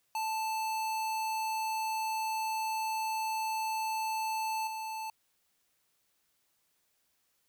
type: tone with level steps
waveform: square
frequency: 880 Hz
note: A5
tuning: in tune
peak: -32 / -37 dBFS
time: 0.15-5.1 s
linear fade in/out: 2 ms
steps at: 4.67 s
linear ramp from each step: 2 ms
effects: white hiss -75 dBFS RMS until 7.48 s

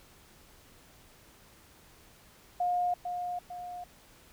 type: tone with echo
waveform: sine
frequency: 713 Hz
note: F5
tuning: 36 cents sharp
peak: -26 dBFS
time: 2.6-2.94 s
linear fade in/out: 5 ms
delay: 450 ms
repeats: 2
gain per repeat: -6 dB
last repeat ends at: 3.84 s
effects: pink hiss -58 dBFS RMS until 4.32 s

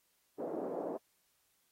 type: band-pass noise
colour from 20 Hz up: white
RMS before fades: -39 dBFS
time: 0.38-0.98 s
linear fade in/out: 20 ms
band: 250 to 620 Hz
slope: 24 dB/octave
effects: white hiss -75 dBFS RMS until 1.71 s + AAC 48 kbps

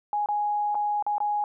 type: tone with dropouts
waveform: sine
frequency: 831 Hz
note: G#5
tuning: 1 cent sharp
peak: -23 dBFS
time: 0.13-1.44 s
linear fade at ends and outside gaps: 1 ms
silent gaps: 0.26-0.287 / 0.746-0.752 / 1.025-1.065 / 1.182-1.203 s
effects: none

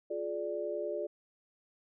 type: chord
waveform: sine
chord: D diminished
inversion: first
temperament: just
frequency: 352.4 / 422.9 / 587.3 Hz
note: F4 / Ab4 / D5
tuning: +16 / +31 / 0 cents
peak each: -39 / -38 / -36 dBFS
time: 0.1-1.07 s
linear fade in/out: 10 ms
effects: none

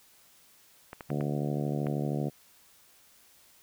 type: clicks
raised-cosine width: 0.5 ms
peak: -25 dBFS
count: 5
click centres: 0.931 / 1.008 / 1.103 / 1.209 / 1.868 s
type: harmonic tone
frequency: 72.9 Hz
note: D2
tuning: 12 cents flat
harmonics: 2 / 3 / 4 / 5 / 6 / 7 / 8 / 9 / 10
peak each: -31 / -35 / -37 / -39 / -41 / -42 / -43 / -44 / -45 dBFS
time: 1.09-2.3 s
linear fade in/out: 20 ms
effects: white hiss -60 dBFS RMS until 3.62 s

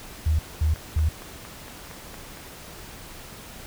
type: tone bursts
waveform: sine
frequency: 77.78 Hz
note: D#2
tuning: in tune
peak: -18 dBFS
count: 3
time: 0.26-1.09 s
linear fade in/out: 5 ms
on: 130 ms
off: 220 ms
type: click train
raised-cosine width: 0.5 ms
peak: -25 dBFS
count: 8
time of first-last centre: 0.76-2.373 s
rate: 4.34 Hz
effects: pink hiss -42 dBFS RMS until 3.66 s

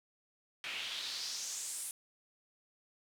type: noise with band-pass filter sweep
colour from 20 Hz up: pink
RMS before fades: -41 dBFS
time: 0.64-1.91 s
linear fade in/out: 0 ms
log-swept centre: 2500 to 10000 Hz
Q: 2.9
effects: none

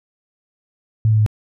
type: tone with pitch steps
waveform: sine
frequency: 110 / 108.42 / 106.87 Hz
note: A2 / A2 / A2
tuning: 0 / -25 / -50 cents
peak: -11 dBFS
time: 1.05-1.263 s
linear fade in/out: 0 ms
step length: 71 ms
effects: none

